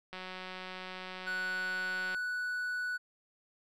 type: click train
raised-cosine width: 0.3 ms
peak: -27 dBFS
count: 374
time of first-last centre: 0.13-2.146 s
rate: 185 Hz
type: tone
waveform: triangle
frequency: 1480 Hz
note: F#6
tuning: in tune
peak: -31 dBFS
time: 1.26-2.98 s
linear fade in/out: 20 ms
effects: none